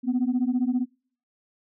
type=beating tone pair; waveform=sine; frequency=242.5 / 257.5 Hz; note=B3 / C4; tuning=-31 / -28 cents; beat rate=15 Hz; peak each=-23 dBFS; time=0.03-0.86 s; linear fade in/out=50 ms; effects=noise-tail reverb RT60 0.5 s tail -26 dB re dry + tanh soft clip ceiling -17 dBFS